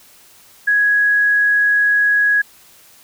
sine tone, 1666 Hz, G#6, 5 cents sharp, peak -11 dBFS, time 0.67-2.42 s, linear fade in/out 10 ms, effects white hiss -47 dBFS RMS until 3.03 s

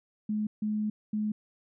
sine tone bursts at uneven times, 212.6 Hz, G#3, 41 cents sharp, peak -27 dBFS, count 3, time 0.29-0.47 / 0.62-0.9 / 1.13-1.32 s, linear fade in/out 5 ms, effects none

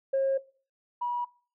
sine tone pair in turn, 540 / 967.7 Hz, C#5 / B5, -45 / -36 cents, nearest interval minor seventh, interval 1009 cents, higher second, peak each -21 / -27 dBFS, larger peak first, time 0.13-0.38 / 1.01-1.25 s, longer first, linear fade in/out 10 ms, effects noise-tail reverb RT60 0.4 s tail -21 dB re dry + tanh soft clip ceiling -20 dBFS

